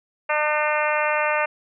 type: harmonic tone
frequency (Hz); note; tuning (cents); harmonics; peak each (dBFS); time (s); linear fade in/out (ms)
301.6; D4; +46; 2 / 3 / 4 / 5 / 6 / 7 / 8 / 9; -24 / -26 / -27 / -28 / -29 / -29 / -30 / -31; 0.29-1.46; 10
effects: none